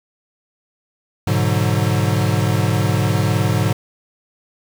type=chord; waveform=square; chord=G# half-diminished seventh; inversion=none; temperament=equal; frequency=103.83 / 123.47 / 146.83 / 185 Hz; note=G#2 / B2 / D3 / F#3; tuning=0 / 0 / 0 / 0 cents; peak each=-19 / -22 / -22 / -24 dBFS; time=1.27-3.73 s; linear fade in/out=5 ms; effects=7-bit